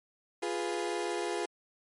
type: chord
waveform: 30% pulse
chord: F diminished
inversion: none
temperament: equal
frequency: 349.2 / 415.3 / 493.9 Hz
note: F4 / Ab4 / Cb5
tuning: 0 / 0 / 0 cents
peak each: -32 / -33 / -36 dBFS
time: 0.42-1.46 s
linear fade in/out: 10 ms
effects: MP3 48 kbps